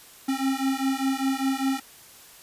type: beating tone pair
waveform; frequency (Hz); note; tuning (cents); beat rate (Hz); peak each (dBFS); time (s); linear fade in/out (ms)
square; 265.7 / 270.7; C4 / C#4; +27 / -41; 5; -27; 0.28-1.8; 10
effects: white hiss -49 dBFS RMS until 2.42 s + resampled to 32000 Hz